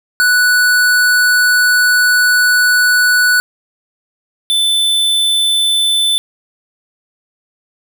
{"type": "tone pair in turn", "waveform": "square", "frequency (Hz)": [1480, 3520], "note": ["F#6", "A7"], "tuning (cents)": [0, 0], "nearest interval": "octave + minor third", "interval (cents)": 1500, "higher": "second", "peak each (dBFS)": [-9, -11], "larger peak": "first", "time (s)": [[0.2, 3.4], [4.5, 6.18]], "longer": "first", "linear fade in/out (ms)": 0, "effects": []}